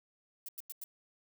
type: noise bursts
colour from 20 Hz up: violet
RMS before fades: -43 dBFS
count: 4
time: 0.46-0.84 s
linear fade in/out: 2 ms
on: 26 ms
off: 92 ms
effects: none